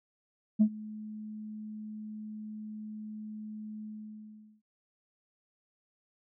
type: tone with ADSR envelope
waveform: sine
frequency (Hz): 214.2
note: A3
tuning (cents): -46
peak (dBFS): -16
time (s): 0.59-4.62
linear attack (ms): 23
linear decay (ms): 72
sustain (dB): -23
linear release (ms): 780
effects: tanh soft clip ceiling -16 dBFS